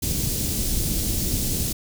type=band-stop noise; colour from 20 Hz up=pink; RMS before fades=-24 dBFS; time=0.02-1.73 s; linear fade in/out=10 ms; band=260 to 5500 Hz; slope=12 dB/octave; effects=none